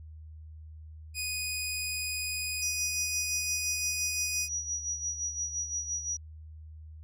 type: tone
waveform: 15% pulse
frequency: 2485 Hz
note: D#7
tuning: 3 cents flat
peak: -25 dBFS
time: 1.14-4.49 s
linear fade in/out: 50 ms
type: tone with tremolo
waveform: sine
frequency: 5810 Hz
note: F#8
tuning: 32 cents flat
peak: -29 dBFS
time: 2.62-6.17 s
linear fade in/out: 5 ms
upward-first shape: sine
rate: 5.8 Hz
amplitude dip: 65%
effects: added 78 Hz sine -44 dBFS peak until 7.03 s